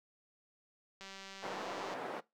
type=click train; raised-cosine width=0.2 ms; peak=-32 dBFS; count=181; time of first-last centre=1.01-1.938 s; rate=194 Hz
type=band-pass noise; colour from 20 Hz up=white; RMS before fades=-42 dBFS; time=1.42-2.21 s; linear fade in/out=20 ms; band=310 to 880 Hz; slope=12 dB/octave
effects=noise-tail reverb RT60 0.2 s tail -20 dB re dry